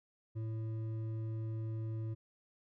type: tone with hard clipping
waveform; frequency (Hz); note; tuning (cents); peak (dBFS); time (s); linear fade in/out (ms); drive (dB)
sine; 111; A2; +16; -38; 0.35-2.15; 20; 7
effects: none